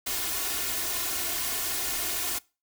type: noise with comb filter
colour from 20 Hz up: white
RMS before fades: -30 dBFS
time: 0.06-2.39 s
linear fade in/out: 10 ms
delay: 2.8 ms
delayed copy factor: +0.75
effects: noise-tail reverb RT60 0.3 s tail -23 dB re dry